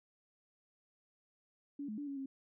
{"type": "tone with pitch steps", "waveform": "sine", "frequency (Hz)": [284.4, 213.4, 289.8, 278.4, 269.8], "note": ["C#4", "G#3", "D4", "C#4", "C#4"], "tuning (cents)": [45, 47, -23, 8, -47], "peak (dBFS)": -39, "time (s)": [1.79, 2.26], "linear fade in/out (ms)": 5, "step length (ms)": 94, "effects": []}